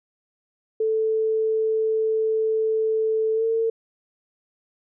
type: tone with pitch glide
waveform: sine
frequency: 440 to 451.8 Hz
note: A4 to A4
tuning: 0 to +46 cents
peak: -19 dBFS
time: 0.8-3.7 s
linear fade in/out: 5 ms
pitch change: +46 cents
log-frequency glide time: 3.34-3.45 s
effects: none